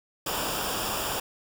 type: noise with comb filter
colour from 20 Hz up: pink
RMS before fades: -30 dBFS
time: 0.26-1.2 s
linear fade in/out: 5 ms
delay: 0.48 ms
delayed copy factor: -0.7
effects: none